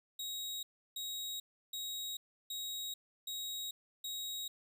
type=tone bursts; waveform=sawtooth; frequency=3800 Hz; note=A#7; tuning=33 cents sharp; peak=-36 dBFS; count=6; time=0.19-4.48 s; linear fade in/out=5 ms; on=440 ms; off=330 ms; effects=none